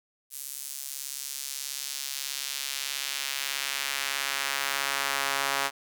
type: tone with high-pass filter sweep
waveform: sawtooth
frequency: 138.4 Hz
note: C#3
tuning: 2 cents flat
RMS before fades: -32 dBFS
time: 0.3-5.71 s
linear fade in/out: 50 ms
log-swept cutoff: 9100 to 1000 Hz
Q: 0.88
effects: none